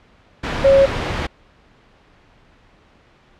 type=tone in noise; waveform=sine; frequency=547 Hz; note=C#5; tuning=23 cents flat; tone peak=-8 dBFS; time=0.64-0.86 s; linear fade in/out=10 ms; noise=pink; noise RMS=-22 dBFS; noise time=0.43-1.27 s; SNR=+11 dB; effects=pink hiss -52 dBFS RMS until 3.39 s + low-pass 3000 Hz 12 dB/octave